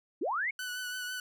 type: linear sweep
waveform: sine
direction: up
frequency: 246.9 to 2257 Hz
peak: -29 dBFS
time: 0.21-0.51 s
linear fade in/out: 10 ms
type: tone with vibrato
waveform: sawtooth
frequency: 1489 Hz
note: F#6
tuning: 11 cents sharp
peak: -32 dBFS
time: 0.59-1.2 s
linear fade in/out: 2 ms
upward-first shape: triangle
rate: 6 Hz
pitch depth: 30 cents each way
effects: none